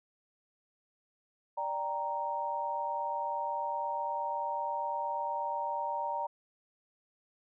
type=chord; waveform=sine; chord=G minor; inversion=second; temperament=equal; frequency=587.3 / 784 / 932.3 Hz; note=D5 / G5 / Bb5; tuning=0 / 0 / 0 cents; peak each=-39 / -39 / -33 dBFS; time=1.57-6.27 s; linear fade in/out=10 ms; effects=none